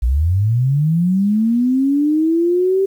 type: linear sweep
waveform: sine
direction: up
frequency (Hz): 55 to 392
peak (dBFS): -12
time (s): 0.02-2.86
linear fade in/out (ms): 10
effects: 8-bit